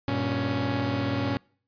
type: tone cluster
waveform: sawtooth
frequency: 98.2 / 119.1 / 278.4 Hz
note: G2 / A#2 / C#4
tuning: +4 / +38 / +8 cents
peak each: -28 / -26 / -24 dBFS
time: 0.08-1.37 s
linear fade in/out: 0 ms
effects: noise-tail reverb RT60 0.5 s tail -26 dB re dry + resampled to 11025 Hz